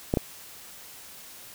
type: clicks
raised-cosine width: 2 ms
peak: -9 dBFS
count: 2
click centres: 0.139 / 0.172 s
effects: white hiss -46 dBFS RMS until 1.54 s